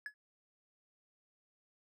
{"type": "tone with exponential decay", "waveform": "triangle", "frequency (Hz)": 1699, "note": "G#6", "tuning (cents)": 39, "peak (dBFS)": -34, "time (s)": [0.06, 0.14], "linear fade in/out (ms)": 1, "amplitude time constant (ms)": 17, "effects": []}